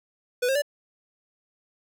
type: tone with pitch steps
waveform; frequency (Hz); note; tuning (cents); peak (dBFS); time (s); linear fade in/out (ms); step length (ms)
square; 493.9 / 535.5 / 580.6; B4 / C5 / D5; 0 / +40 / -20; -22; 0.42-0.621; 10; 67
effects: none